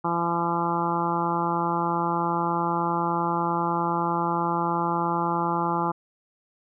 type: harmonic tone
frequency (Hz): 170.2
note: F3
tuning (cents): -44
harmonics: 1 / 2 / 3 / 4 / 5 / 6 / 7 / 8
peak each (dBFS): -30 / -30 / -36 / -36 / -27 / -30 / -30 / -36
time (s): 0.04-5.92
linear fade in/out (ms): 10
effects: none